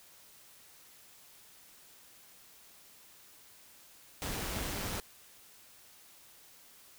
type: noise with amplitude modulation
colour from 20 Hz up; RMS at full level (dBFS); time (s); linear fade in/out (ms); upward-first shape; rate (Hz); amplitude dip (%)
pink; -35; 4.22-5; 0; sine; 197; 50
effects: white hiss -58 dBFS RMS until 6.98 s